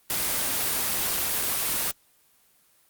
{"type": "noise", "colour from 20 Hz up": "white", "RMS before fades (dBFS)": -26, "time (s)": [0.1, 1.91], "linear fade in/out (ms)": 0, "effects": ["white hiss -62 dBFS RMS until 2.89 s", "Opus 24 kbps"]}